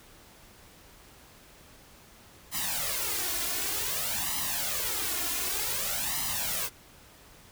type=noise with flanger; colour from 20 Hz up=white; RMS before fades=-31 dBFS; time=2.51-6.7 s; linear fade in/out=50 ms; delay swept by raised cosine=0.99 to 2.89 ms; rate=0.54 Hz; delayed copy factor=+0.8; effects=pink hiss -54 dBFS RMS until 7.51 s